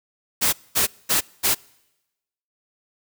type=noise bursts; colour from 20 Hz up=white; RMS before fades=-19 dBFS; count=4; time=0.41-1.55 s; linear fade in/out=20 ms; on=120 ms; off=220 ms; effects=noise-tail reverb RT60 1.0 s tail -26 dB re dry